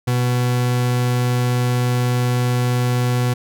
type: tone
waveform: 40% pulse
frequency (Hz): 123.47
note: B2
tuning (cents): 0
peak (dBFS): -15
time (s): 0.07-3.34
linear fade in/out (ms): 10
effects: none